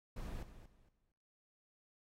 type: noise with echo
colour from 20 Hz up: brown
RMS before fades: -44 dBFS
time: 0.16-0.43 s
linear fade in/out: 5 ms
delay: 230 ms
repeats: 3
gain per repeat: -12 dB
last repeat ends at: 1.12 s
effects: noise-tail reverb RT60 0.6 s tail -17 dB re dry + AAC 48 kbps